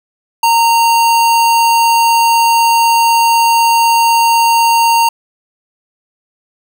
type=tone; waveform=square; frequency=924 Hz; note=A#5; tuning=16 cents flat; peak=-8 dBFS; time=0.43-5.09 s; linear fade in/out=5 ms; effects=none